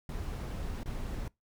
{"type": "noise with dropouts", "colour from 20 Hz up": "brown", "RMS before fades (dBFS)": -37, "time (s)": [0.09, 1.28], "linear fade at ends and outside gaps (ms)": 2, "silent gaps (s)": [0.833, 0.858], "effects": ["noise-tail reverb RT60 0.2 s tail -24 dB re dry"]}